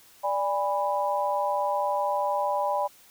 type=chord; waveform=sine; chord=G# diminished; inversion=second; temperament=equal with one note detuned; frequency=587.3 / 815.4 / 987.8 Hz; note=D5 / G#5 / B5; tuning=0 / -32 / 0 cents; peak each=-28 dBFS; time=0.23-2.88 s; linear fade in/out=20 ms; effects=white hiss -55 dBFS RMS until 3.1 s